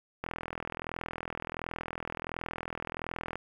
click train, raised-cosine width 0.5 ms, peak -20 dBFS, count 130, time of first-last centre 0.24-3.356 s, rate 41.4 Hz, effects 9-bit

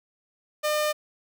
sawtooth tone, 604 Hz, D5, 48 cents sharp, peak -19 dBFS, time 0.63-0.93 s, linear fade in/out 20 ms, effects none

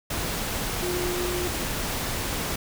sine tone in noise, 356.2 Hz, F4, 34 cents sharp, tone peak -28 dBFS, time 0.82-1.48 s, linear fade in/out 5 ms, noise pink, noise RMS -29 dBFS, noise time 0.1-2.56 s, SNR -2 dB, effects none

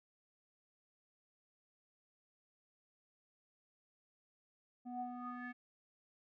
square tone with low-pass filter sweep, 246.1 Hz, B3, 6 cents flat, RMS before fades -45 dBFS, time 4.85-5.53 s, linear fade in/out 20 ms, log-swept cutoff 560 to 2000 Hz, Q 7.6, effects none

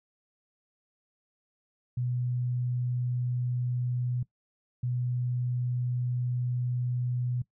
sine tone pair in turn, 123.6 / 123.6 Hz, B2 / B2, +2 / +2 cents, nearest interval unison, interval 0 cents, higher neither, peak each -27 dBFS, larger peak neither, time 1.97-4.23 / 4.83-7.42 s, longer second, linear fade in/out 5 ms, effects noise-tail reverb RT60 0.1 s tail -19 dB re dry

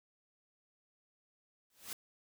white noise with exponential growth, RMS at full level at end -39 dBFS, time 1.7-1.93 s, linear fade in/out 2 ms, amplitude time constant 49 ms, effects none

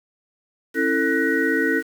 sine tone cluster, 272.8 / 329.3 / 448.3 / 1488 / 1895 Hz, C#4 / E4 / A4 / F#6 / A#6, -28 / -2 / +32 / +9 / +28 cents, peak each -24 dBFS, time 0.74-1.83 s, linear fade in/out 50 ms, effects 7-bit

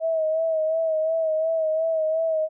sine tone with vibrato, 640 Hz, D#5, 49 cents sharp, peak -20 dBFS, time 0-2.49 s, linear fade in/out 50 ms, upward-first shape sine, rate 2.8 Hz, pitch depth 40 cents each way, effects none

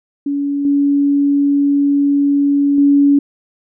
sine tone with level steps, 283.4 Hz, C#4, 38 cents sharp, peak -15 / -10 / -7 dBFS, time 0.26-3.19 s, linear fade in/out 5 ms, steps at 0.65 / 2.78 s, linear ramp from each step 2 ms, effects none

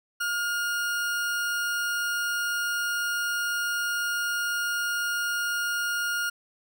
40% pulse tone, 1422 Hz, F6, 31 cents sharp, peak -25 dBFS, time 0.2-6.3 s, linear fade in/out 10 ms, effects none

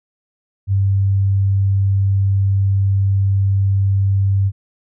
sine tone, 98 Hz, G2, in tune, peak -12 dBFS, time 0.67-4.52 s, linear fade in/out 50 ms, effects none

